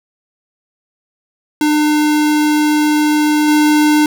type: tone with level steps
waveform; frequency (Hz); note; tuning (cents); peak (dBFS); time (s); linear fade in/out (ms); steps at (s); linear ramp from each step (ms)
square; 301.2; D4; +44; -11 / -9; 1.61-4.06; 2; 3.48; 2
effects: none